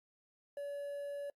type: tone with quantisation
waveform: triangle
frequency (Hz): 570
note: C#5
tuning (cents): +48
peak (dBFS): -37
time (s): 0.57-1.3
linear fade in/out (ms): 2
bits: 11
effects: noise-tail reverb RT60 0.1 s tail -26 dB re dry + AAC 64 kbps